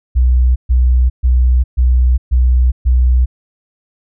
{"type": "tone bursts", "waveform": "sine", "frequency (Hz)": 62.3, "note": "B1", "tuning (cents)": 16, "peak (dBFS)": -7, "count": 6, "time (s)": [0.15, 3.26], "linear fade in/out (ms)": 20, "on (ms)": 410, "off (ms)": 130, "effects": []}